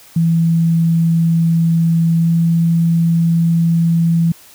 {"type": "tone with pitch glide", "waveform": "sine", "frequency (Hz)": [165.7, 166.95], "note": ["E3", "E3"], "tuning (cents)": [9, 22], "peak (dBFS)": -10, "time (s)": [0.16, 4.32], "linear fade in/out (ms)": 5, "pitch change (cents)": 13, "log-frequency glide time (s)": [2.17, 2.33], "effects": ["white hiss -43 dBFS RMS until 4.54 s"]}